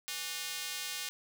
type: tone with high-pass filter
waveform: square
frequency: 164.81 Hz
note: E3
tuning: in tune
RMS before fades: -39 dBFS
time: 0.08-1.09 s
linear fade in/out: 0 ms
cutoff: 2900 Hz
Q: 0.83
effects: none